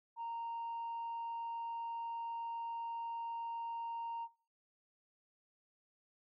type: tone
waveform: sine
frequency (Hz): 927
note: A#5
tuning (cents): -10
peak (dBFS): -38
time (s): 0.16-4.28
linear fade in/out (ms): 50
effects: noise-tail reverb RT60 0.4 s tail -20 dB re dry + tanh soft clip ceiling -37 dBFS